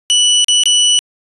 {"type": "tone with dropouts", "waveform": "sawtooth", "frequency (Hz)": 2960, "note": "F#7", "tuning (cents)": 0, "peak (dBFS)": -5, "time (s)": [0.1, 0.99], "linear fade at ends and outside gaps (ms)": 0, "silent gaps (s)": [[0.444, 0.484], [0.635, 0.657]], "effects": ["resampled to 24000 Hz"]}